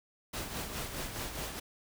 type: noise with tremolo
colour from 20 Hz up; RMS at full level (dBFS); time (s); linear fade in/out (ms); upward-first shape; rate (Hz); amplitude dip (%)
pink; -37; 0.33-1.6; 10; sine; 4.8; 50
effects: none